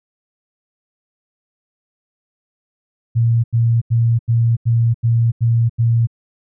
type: tone bursts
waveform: sine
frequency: 116.2 Hz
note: A#2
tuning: 5 cents flat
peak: -11 dBFS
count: 8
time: 3.15-6.072 s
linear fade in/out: 20 ms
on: 290 ms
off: 86 ms
effects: none